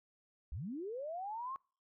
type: linear sweep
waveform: sine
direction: up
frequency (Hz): 51.91 to 1100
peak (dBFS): -39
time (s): 0.52-1.56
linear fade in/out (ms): 0
effects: noise-tail reverb RT60 0.4 s tail -26 dB re dry